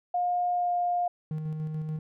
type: tone with pitch glide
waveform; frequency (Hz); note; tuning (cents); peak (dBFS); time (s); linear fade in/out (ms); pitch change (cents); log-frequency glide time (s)
sine; 712 to 707.1; F5 to F5; +33 to +21; -24; 0.14-1.08; 5; -12; 0.53-0.71
type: tone with tremolo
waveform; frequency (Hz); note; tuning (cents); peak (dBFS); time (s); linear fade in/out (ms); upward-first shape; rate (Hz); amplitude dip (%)
triangle; 155.56; D#3; 0; -27; 1.31-1.99; 2; square; 6.9; 30
effects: none